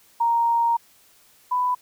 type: tone pair in turn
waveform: sine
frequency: 932.3 / 994.6 Hz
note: A#5 / B5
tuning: 0 / +12 cents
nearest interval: minor second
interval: 112 cents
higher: second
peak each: -17 / -19 dBFS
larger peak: first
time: 0.2-0.77 / 1.51-1.75 s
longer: first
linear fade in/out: 10 ms
effects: white hiss -56 dBFS RMS until 1.81 s